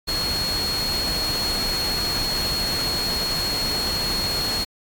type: tone in noise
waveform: sine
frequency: 4308 Hz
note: C8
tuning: 50 cents sharp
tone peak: -23 dBFS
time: 0.07-4.65 s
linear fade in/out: 20 ms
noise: pink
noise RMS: -28 dBFS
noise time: 0.07-4.65 s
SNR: +2 dB
effects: AAC 64 kbps